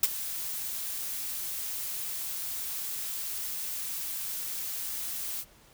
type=noise with ADSR envelope; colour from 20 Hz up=blue; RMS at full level=-20 dBFS; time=0.03-5.45 s; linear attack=4 ms; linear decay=32 ms; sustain=-15 dB; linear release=52 ms; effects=pink hiss -58 dBFS RMS until 5.73 s